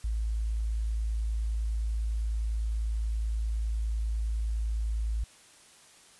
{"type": "tone", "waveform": "sine", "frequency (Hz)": 54.9, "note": "A1", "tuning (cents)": -3, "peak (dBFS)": -27, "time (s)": [0.04, 5.24], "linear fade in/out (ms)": 5, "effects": ["white hiss -56 dBFS RMS until 6.19 s", "resampled to 24000 Hz"]}